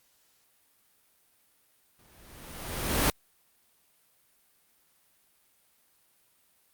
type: noise with exponential growth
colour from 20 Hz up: pink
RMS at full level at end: -22 dBFS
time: 1.99-3.1 s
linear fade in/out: 2 ms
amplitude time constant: 240 ms
effects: white hiss -67 dBFS RMS until 6.73 s + Opus 48 kbps